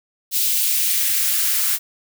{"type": "noise with high-pass filter sweep", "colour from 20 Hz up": "blue", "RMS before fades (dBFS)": -19, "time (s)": [0.31, 1.79], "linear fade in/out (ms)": 50, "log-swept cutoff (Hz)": [3300, 1200], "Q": 1.3, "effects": []}